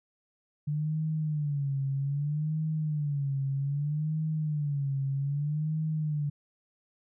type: tone with vibrato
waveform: sine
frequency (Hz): 146.5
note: D3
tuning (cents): -4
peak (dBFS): -27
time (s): 0.67-6.3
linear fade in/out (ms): 10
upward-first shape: sine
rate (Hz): 0.63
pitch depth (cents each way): 120
effects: none